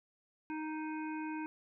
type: harmonic tone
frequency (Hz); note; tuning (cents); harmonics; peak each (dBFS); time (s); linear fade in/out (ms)
311.1; D#4; 0; 1 / 3 / 5 / 7 / 8; -38 / -44 / -49 / -55 / -51; 0.5-1.46; 0
effects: none